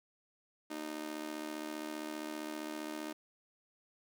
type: tone with amplitude modulation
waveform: sawtooth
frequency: 307.3 Hz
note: D#4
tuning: 21 cents flat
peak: -32 dBFS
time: 0.7-3.13 s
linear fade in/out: 10 ms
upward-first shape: sine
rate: 75.2 Hz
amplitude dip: 85%
effects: none